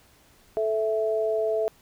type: tone pair together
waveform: sine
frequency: 436.7 / 658.5 Hz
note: A4 / E5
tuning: -13 / -2 cents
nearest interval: perfect fifth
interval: 711 cents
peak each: -25 dBFS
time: 0.57-1.68 s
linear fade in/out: 0 ms
effects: pink hiss -58 dBFS RMS until 1.81 s